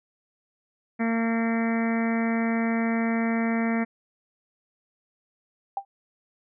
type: harmonic tone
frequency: 228.4 Hz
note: A#3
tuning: 35 cents flat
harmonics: 1 / 2 / 3 / 4 / 5 / 6 / 7 / 8 / 9 / 10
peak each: -23 / -34 / -33 / -39 / -42 / -39 / -42 / -36 / -37 / -40 dBFS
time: 0.99-3.85 s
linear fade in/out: 20 ms
type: tone with exponential decay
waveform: sine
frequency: 790 Hz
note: G5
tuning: 13 cents sharp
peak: -21 dBFS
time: 5.77-5.85 s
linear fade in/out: 2 ms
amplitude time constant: 17 ms
effects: none